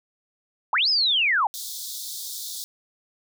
sine linear two-way sweep, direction up then down, 759 to 5250 to 759 Hz, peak -18 dBFS, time 0.73-1.47 s, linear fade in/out 2 ms, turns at 0.89 s
pink high-pass noise, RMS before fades -34 dBFS, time 1.54-2.64 s, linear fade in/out 0 ms, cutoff 3500 Hz, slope 96 dB/octave
effects none

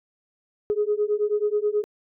sine beating tone pair, 413.6 / 422.9 Hz, G#4 / G#4, -7 / +31 cents, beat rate 9.3 Hz, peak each -23 dBFS, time 0.7-1.84 s, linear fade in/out 0 ms, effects tanh soft clip ceiling -13 dBFS

